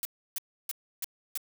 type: noise bursts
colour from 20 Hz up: blue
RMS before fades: -33 dBFS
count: 5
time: 0.03-1.375 s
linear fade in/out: 0 ms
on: 21 ms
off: 310 ms
effects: none